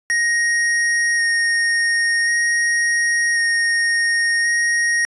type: tone with vibrato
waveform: square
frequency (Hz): 1864.7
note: A#6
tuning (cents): 0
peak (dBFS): -16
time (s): 0.1-5.05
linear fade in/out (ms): 0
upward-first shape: square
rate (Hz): 0.46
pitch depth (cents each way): 8
effects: resampled to 24000 Hz

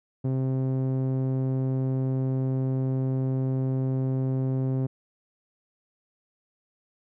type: tone with low-pass filter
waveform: sawtooth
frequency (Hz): 131.4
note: C3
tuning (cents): +8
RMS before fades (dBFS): -26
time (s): 0.24-4.87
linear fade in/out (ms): 10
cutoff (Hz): 410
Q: 0.74
effects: none

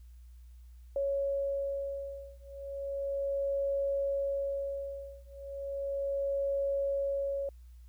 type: beating tone pair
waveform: sine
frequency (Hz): 555 / 555.35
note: C#5 / C#5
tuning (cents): +2 / +3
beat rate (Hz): 0.35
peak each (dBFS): -34 / -34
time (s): 0.96-7.49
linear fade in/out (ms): 2
effects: added 60 Hz sine -49 dBFS peak until 7.88 s + white hiss -73 dBFS RMS until 7.88 s

